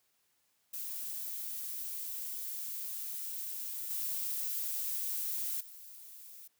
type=noise with level steps; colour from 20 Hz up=violet; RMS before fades=-40 / -36 / -51 dBFS; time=0.73-6.48 s; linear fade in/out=10 ms; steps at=3.9 / 5.6 s; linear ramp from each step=10 ms; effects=white hiss -75 dBFS RMS until 6.59 s + high-pass 60 Hz 12 dB/octave